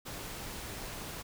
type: noise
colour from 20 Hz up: pink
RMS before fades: -42 dBFS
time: 0.05-1.23 s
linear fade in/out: 20 ms
effects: none